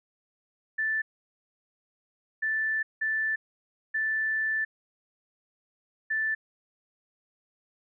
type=tone bursts at uneven times; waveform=sine; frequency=1760 Hz; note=A6; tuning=in tune; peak=-25 dBFS; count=5; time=0.78-1.02 / 2.42-2.83 / 3.01-3.36 / 3.94-4.65 / 6.1-6.35 s; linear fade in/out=10 ms; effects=none